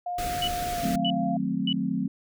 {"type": "tone with pitch glide", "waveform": "sine", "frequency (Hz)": [710, 693], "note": ["F5", "F5"], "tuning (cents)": [28, -14], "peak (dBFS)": -28, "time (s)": [0.06, 1.37], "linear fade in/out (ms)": 5, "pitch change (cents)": -42, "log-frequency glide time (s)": [0.73, 0.81]}
{"type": "band-stop noise", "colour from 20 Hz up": "pink", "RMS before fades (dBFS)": -34, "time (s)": [0.18, 0.96], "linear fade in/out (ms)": 5, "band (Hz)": [610, 1200], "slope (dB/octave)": 96}
{"type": "tone bursts", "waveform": "sine", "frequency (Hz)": 2960, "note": "F#7", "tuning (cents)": 0, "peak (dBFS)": -25, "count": 3, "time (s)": [0.42, 1.728], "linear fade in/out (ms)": 2, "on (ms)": 56, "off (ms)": 570}
{"type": "chord", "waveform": "sine", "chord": "D# diminished seventh", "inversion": "none", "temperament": "equal", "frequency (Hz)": [155.56, 185, 220, 261.6], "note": ["D#3", "F#3", "A3", "C4"], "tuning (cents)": [0, 0, 0, 0], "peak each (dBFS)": [-35, -29, -30, -29], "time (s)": [0.83, 2.08], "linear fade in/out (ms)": 5}
{"effects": []}